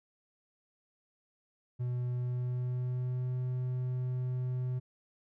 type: tone with pitch glide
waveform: triangle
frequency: 123.47 to 126.43 Hz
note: B2 to B2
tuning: 0 to +41 cents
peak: -29 dBFS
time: 1.79-4.8 s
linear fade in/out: 20 ms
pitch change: +41 cents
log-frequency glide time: 2.11-3.35 s
effects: none